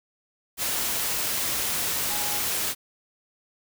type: tone in noise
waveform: sine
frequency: 828 Hz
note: G#5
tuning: 5 cents flat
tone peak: -36 dBFS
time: 2.08-2.42 s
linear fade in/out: 50 ms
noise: white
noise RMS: -27 dBFS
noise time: 0.57-2.75 s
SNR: -12 dB
effects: none